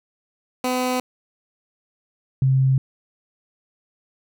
15% pulse / sine tone pair in turn, 252.8 / 132.76 Hz, B3 / C3, +41 / +26 cents, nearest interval major seventh, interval 1115 cents, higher first, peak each -14 dBFS, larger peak neither, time 0.64-1 / 2.42-2.78 s, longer neither, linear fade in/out 2 ms, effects none

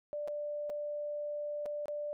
sine tone with dropouts, 590 Hz, D5, 8 cents sharp, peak -35 dBFS, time 0.13-2.13 s, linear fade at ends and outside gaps 0 ms, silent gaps 0.276-0.282 / 0.696-0.7 / 1.657-1.661 / 1.857-1.882 s, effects none

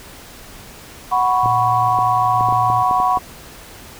sine chord, F# suspended fourth, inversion none, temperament equal, 740 / 987.8 / 1108.7 Hz, F#5 / B5 / C#6, 0 / 0 / 0 cents, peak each -17 / -18 / -18 dBFS, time 1.11-3.19 s, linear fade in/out 20 ms
sine tone with tremolo, 115.9 Hz, A#2, 10 cents flat, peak -24 dBFS, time 1.43-2.83 s, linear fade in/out 5 ms, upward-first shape square, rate 1.1 Hz, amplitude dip 30%
clicks, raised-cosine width 2 ms, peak -15 dBFS, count 9, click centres 1.459 / 1.988 / 2.409 / 2.487 / 2.525 / 2.701 / 2.911 / 3.001 / 3.173 s
effects pink hiss -39 dBFS RMS until 3.99 s

